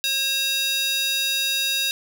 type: tone with high-pass filter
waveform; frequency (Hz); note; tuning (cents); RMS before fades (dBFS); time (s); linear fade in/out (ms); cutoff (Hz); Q
square; 540; C#5; -45; -23; 0.04-1.91; 0; 3400; 2.6
effects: none